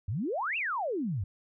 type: exponential two-way sweep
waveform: sine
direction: up then down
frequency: 85.4 to 2825 to 85.4 Hz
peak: -29 dBFS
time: 0.08-1.24 s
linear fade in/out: 5 ms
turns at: 0.57 s
effects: none